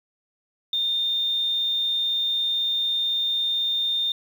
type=tone; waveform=sine; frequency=3629 Hz; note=A#7; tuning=47 cents flat; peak=-21 dBFS; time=0.73-4.12 s; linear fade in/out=2 ms; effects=8-bit